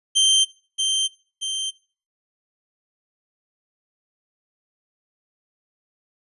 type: tone with echo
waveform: sawtooth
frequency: 3136 Hz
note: G7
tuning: in tune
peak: -11 dBFS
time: 0.15-0.45 s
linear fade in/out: 20 ms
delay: 630 ms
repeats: 2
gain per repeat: -5 dB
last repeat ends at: 1.71 s
effects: noise-tail reverb RT60 0.4 s tail -21 dB re dry + resampled to 24000 Hz